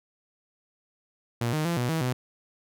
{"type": "tone with pitch steps", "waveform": "sawtooth", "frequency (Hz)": [118.3, 154.3, 170.5, 122.7, 161.7, 126.1], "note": ["A#2", "D#3", "F3", "B2", "E3", "B2"], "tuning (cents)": [26, -14, -41, -11, -33, 36], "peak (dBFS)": -21, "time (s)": [1.41, 2.13], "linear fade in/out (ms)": 5, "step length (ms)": 120, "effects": []}